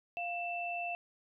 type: tone pair together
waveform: sine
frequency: 698.5 / 2662 Hz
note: F5 / E7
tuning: 0 / +16 cents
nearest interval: octave + major seventh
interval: 2316 cents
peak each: -37 / -38 dBFS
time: 0.17-0.95 s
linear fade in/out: 0 ms
effects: none